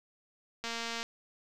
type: click train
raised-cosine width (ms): 0.2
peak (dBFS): -20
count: 91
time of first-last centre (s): 0.64-1.03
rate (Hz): 231
effects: none